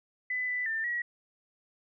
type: tone with pitch steps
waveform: sine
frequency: 2003 / 1989 / 1790 / 1917 Hz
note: B6 / B6 / A6 / A#6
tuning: +24 / +12 / +29 / +48 cents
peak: -29 dBFS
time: 0.3-1.02 s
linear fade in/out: 5 ms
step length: 180 ms
effects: none